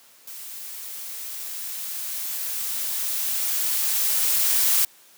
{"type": "noise with level ramp", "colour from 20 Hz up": "blue", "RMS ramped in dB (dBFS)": [-38, -19], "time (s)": [0.27, 4.85], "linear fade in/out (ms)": 5, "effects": ["white hiss -53 dBFS RMS until 5.17 s", "high-pass 200 Hz 12 dB/octave"]}